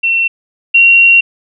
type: tone pair in turn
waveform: sine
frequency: 2710 / 2746 Hz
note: E7 / F7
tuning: +47 / -30 cents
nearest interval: unison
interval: 23 cents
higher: second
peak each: -9 / -3 dBFS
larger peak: second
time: 0.03-0.28 / 0.74-1.21 s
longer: second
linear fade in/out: 10 ms
effects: none